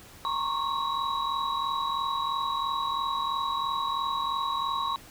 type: tone cluster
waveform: sine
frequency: 932 / 1083 / 1126 / 3878 Hz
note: A#5 / C#6 / C#6 / B7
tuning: -1 / -41 / +27 / -32 cents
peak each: -34 / -29 / -34 / -35 dBFS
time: 0.25-4.96 s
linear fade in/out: 0 ms
effects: pink hiss -50 dBFS RMS until 5.1 s